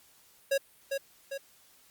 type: tone with echo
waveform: square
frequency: 550 Hz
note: C#5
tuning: 14 cents flat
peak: -25 dBFS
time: 0.51-0.58 s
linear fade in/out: 10 ms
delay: 400 ms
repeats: 2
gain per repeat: -5 dB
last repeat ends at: 1.38 s
effects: white hiss -61 dBFS RMS until 1.9 s + Opus 48 kbps